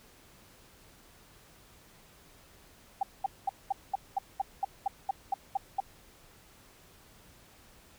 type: tone bursts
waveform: sine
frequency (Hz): 784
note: G5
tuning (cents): 0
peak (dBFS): -25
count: 13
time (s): 3.01-5.803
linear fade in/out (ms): 5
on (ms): 21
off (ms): 210
effects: pink hiss -58 dBFS RMS until 7.98 s